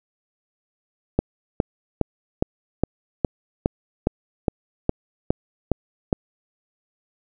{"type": "click train", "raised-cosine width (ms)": 2, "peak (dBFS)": -4, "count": 13, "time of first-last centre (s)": [1.19, 6.128], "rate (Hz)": 2.43, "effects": []}